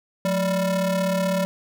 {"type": "ring-modulated tone", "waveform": "square", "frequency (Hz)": 198.5, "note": "G3", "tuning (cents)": 22, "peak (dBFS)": -18, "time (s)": [0.25, 1.45], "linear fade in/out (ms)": 0, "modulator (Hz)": 379, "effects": []}